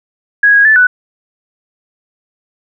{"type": "tone with pitch steps", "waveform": "sine", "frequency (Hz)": [1658, 1647, 1749, 1487], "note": ["G#6", "G#6", "A6", "F#6"], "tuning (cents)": [-3, -15, -11, 8], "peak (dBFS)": -4, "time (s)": [0.43, 0.87], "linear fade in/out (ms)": 5, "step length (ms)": 110, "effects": []}